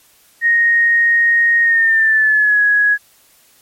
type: tone with pitch glide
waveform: sine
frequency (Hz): 1864.7 to 1670.9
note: A#6 to G#6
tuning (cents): 0 to +10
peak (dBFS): -9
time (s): 0.41-2.98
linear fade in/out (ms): 50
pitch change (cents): -190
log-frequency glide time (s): 1.62-2.62
effects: white hiss -51 dBFS RMS until 3.61 s + MP3 64 kbps